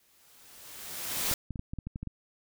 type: noise with exponential growth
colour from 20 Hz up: white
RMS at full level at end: -28 dBFS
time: 0-1.34 s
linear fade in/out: 2 ms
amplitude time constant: 290 ms
type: clicks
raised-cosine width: 5 ms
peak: -24 dBFS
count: 10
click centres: 1.314 / 1.507 / 1.558 / 1.594 / 1.735 / 1.787 / 1.87 / 1.959 / 2.03 / 2.073 s
effects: none